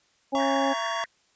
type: harmonic tone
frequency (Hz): 273.4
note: C#4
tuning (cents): -24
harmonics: 1 / 2 / 3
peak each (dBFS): -27 / -27 / -27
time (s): 0.32-0.74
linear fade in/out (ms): 20
type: chord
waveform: square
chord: A# diminished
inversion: second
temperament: just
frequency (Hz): 671.3 / 932.3 / 1118.8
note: E5 / A#5 / C#6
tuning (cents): +31 / 0 / +16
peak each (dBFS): -33 / -34 / -32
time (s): 0.35-1.04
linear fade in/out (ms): 0
type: band-pass noise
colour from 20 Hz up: white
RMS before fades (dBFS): -37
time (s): 0.38-1.06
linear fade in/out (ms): 10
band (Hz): 1600 to 1900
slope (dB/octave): 96
effects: white hiss -65 dBFS RMS until 1.35 s + resampled to 16000 Hz